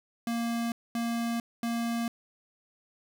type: tone bursts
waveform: square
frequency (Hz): 233.1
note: A#3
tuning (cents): 0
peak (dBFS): -29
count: 3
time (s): 0.27-2.08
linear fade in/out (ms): 2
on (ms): 450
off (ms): 230
effects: none